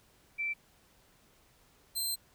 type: tone pair in turn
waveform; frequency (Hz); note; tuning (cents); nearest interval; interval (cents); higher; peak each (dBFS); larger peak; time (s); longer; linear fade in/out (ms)
sine / 15% pulse; 2335 / 4125; D7 / C8; -11 / -25; minor seventh; 986; second; -31 / -25; second; 0.38-0.54 / 1.95-2.16; second; 20
effects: pink hiss -65 dBFS RMS until 2.34 s